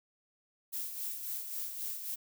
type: noise with tremolo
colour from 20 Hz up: violet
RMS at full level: -37 dBFS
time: 0.72-2.16 s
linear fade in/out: 20 ms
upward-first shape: sine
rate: 3.7 Hz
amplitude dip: 50%
effects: none